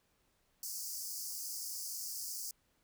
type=high-pass noise; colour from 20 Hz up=pink; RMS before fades=-42 dBFS; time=0.63-2.51 s; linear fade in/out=2 ms; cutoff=4700 Hz; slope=96 dB/octave; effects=pink hiss -75 dBFS RMS until 2.83 s